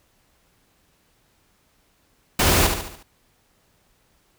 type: noise with echo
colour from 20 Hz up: pink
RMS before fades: -18 dBFS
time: 2.39-2.67 s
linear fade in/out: 5 ms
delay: 72 ms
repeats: 5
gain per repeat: -6 dB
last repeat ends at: 3.03 s
effects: pink hiss -63 dBFS RMS until 4.38 s